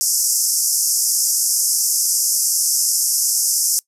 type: band-pass noise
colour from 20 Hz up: pink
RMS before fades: -18 dBFS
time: 0.01-3.79 s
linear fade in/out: 0 ms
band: 5100 to 13000 Hz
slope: 96 dB/octave
effects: noise-tail reverb RT60 0.1 s tail -23 dB re dry